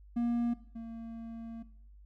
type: tone pair in turn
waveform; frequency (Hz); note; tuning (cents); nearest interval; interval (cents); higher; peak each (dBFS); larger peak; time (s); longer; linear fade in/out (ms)
triangle; 237.1 / 228.5; A#3 / A#3; +30 / -34; minor second; 64; first; -26 / -37; first; 0.16-0.54 / 0.75-1.63; second; 10
effects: noise-tail reverb RT60 0.7 s tail -17 dB re dry + added 50 Hz sine -52 dBFS peak until 2.05 s